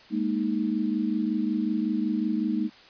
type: chord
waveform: sine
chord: Ab suspended second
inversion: none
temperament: equal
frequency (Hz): 207.7 / 233.1 / 311.1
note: Ab3 / Bb3 / Eb4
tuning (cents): 0 / 0 / 0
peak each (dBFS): -28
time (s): 0.1-2.7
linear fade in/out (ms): 50
effects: white hiss -51 dBFS RMS until 2.89 s + resampled to 11025 Hz